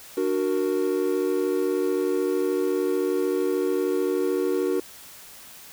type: chord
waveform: triangle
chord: D augmented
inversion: none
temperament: equal with one note detuned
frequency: 296.7 / 370 / 466.2 Hz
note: D4 / F#4 / A#4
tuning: +18 / 0 / 0 cents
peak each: -26 / -22 / -25 dBFS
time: 0.17-4.8 s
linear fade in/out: 5 ms
effects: white hiss -45 dBFS RMS until 5.72 s